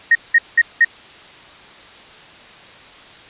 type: tone bursts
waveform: sine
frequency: 1864.7 Hz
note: A#6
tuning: in tune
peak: -7 dBFS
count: 4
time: 0.11-0.848 s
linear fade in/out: 5 ms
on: 42 ms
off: 190 ms
effects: white hiss -41 dBFS RMS until 3.29 s + resampled to 8000 Hz